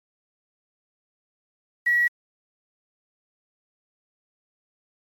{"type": "tone with quantisation", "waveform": "sine", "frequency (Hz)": 1923, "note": "B6", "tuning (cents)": -47, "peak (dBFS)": -17, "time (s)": [1.86, 2.08], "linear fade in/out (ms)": 10, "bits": 7, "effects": ["MP3 64 kbps"]}